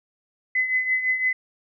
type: tone with tremolo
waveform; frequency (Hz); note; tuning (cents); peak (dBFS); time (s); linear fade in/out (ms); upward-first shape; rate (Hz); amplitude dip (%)
sine; 2026; B6; +44; -17; 0.55-1.33; 5; triangle; 5.9; 70
effects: none